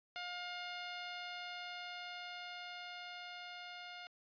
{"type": "tone with level ramp", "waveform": "10% pulse", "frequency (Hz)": 711, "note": "F5", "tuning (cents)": 31, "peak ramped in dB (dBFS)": [-33, -39], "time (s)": [0.16, 4.07], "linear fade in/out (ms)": 0, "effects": ["resampled to 11025 Hz"]}